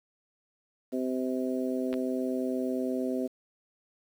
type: harmonic tone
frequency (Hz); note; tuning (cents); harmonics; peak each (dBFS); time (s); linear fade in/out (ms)
128.6; C3; -30; 2 / 3 / 4 / 5; -30 / -34 / -36 / -38; 0.92-3.28; 20
type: clicks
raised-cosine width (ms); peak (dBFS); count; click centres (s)
0.3; -24; 2; 1.929 / 1.94
effects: 9-bit